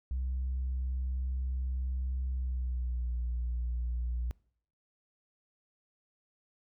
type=tone with pitch glide; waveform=sine; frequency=64.2 to 59.9 Hz; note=C2 to A#1; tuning=-32 to +48 cents; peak=-29 dBFS; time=0.11-4.31 s; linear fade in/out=0 ms; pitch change=-120 cents; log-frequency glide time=2.32-3.13 s; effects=noise-tail reverb RT60 0.6 s tail -25 dB re dry + tanh soft clip ceiling -28 dBFS